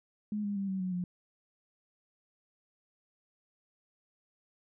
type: tone with pitch steps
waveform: sine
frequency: 209.9 / 203.2 / 196.75 / 190.49 / 184.43 / 178.56 Hz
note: G#3 / G#3 / G3 / G3 / F#3 / F3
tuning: +19 / -38 / +7 / -49 / -5 / +39 cents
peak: -31 dBFS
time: 0.32-1.04 s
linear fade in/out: 2 ms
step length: 120 ms
effects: none